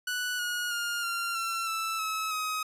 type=tone with pitch steps; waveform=sawtooth; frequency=1480 / 1447 / 1414.8 / 1383.3 / 1352.5 / 1322.3 / 1292.9 / 1264.1 Hz; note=F#6 / F#6 / F6 / F6 / E6 / E6 / E6 / D#6; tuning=0 / -39 / +22 / -17 / +44 / +5 / -34 / +27 cents; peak=-26 dBFS; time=0.07-2.63 s; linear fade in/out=5 ms; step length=320 ms; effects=resampled to 32000 Hz